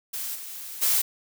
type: noise with level steps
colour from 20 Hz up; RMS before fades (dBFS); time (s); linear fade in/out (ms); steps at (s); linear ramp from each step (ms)
blue; -32 / -38 / -22; 0.13-1.02; 10; 0.34 / 0.81; 20
effects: none